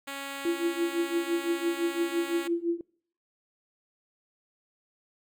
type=tone; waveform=5% pulse; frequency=277.2 Hz; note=C#4; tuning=in tune; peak=-24 dBFS; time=0.07-2.48 s; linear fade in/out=10 ms
type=tone with tremolo; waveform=sine; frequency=340.2 Hz; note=F4; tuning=45 cents flat; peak=-22 dBFS; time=0.45-2.81 s; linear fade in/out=2 ms; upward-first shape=triangle; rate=5.9 Hz; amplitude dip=100%
effects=noise-tail reverb RT60 0.6 s tail -25 dB re dry